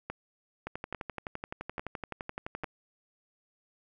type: two click trains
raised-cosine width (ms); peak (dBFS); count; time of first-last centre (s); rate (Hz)
0.5; -21 / -20; 24 / 4; 0.67-2.636 / 0.1-2.642; 11.7 / 1.18
effects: none